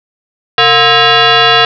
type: tone with frequency modulation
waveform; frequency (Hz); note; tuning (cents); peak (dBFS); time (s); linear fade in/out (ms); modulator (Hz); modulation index
sine; 1044; C6; -4; -4; 0.58-1.65; 2; 586; 4.9
effects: none